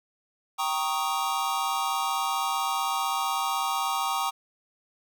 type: chord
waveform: square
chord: Eb dominant seventh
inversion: first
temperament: equal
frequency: 784 / 932.3 / 1108.7 / 1244.5 Hz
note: G5 / Bb5 / Db6 / Eb6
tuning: 0 / 0 / 0 / 0 cents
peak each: -32 dBFS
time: 0.58-4.31 s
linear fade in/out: 20 ms
effects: none